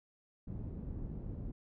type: low-pass noise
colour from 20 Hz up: pink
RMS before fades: -42 dBFS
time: 0.47-1.52 s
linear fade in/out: 10 ms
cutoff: 240 Hz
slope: 12 dB/octave
effects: none